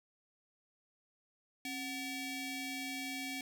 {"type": "ring-modulated tone", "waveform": "sawtooth", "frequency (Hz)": 1011, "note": "B5", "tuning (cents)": 40, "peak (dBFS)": -32, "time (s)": [1.65, 3.41], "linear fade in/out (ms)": 2, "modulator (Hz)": 1280, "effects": []}